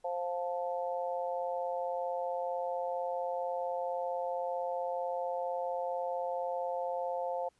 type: harmonic tone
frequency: 175.6 Hz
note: F3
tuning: 10 cents sharp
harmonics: 3 / 4 / 5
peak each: -35 / -37 / -39 dBFS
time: 0.04-7.49 s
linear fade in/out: 10 ms
effects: pink hiss -72 dBFS RMS until 7.59 s + resampled to 24000 Hz